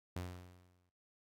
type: tone with exponential decay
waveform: sawtooth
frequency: 89.9 Hz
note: F#2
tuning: 49 cents flat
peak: -34 dBFS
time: 0.16-0.9 s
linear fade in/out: 5 ms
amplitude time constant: 160 ms
effects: noise-tail reverb RT60 0.4 s tail -20 dB re dry + AAC 48 kbps